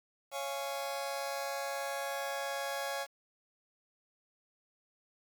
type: chord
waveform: sawtooth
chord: Db major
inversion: none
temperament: just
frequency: 554.4 / 693 / 831.5 Hz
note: Db5 / F5 / Ab5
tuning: 0 / -14 / +2 cents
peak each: -34 / -38 / -37 dBFS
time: 0.31-3.07 s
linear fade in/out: 50 ms
effects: 9-bit